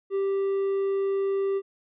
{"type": "tone with hard clipping", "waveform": "triangle", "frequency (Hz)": 392, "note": "G4", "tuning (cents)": 0, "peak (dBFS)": -24, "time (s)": [0.1, 1.62], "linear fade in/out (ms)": 50, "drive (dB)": 6, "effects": ["resampled to 8000 Hz"]}